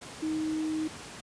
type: tone in noise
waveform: sine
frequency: 313.2 Hz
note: D#4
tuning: 11 cents sharp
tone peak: -28 dBFS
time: 0.22-0.88 s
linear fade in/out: 10 ms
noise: pink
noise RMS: -43 dBFS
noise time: 0.01-1.21 s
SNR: +12 dB
effects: high-pass 100 Hz 12 dB/octave + resampled to 22050 Hz